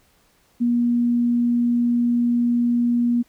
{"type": "tone", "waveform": "sine", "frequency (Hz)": 239.3, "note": "A#3", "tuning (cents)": 46, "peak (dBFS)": -16, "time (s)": [0.6, 3.23], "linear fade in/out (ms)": 20, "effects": ["pink hiss -60 dBFS RMS until 3.28 s"]}